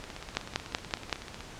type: two click trains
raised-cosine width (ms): 0.2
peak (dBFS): -9 / -23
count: 5 / 23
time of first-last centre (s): 0.37-1.128 / 0.04-1.406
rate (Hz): 5.28 / 16.1
effects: pink hiss -46 dBFS RMS until 1.59 s + low-pass 7000 Hz 12 dB/octave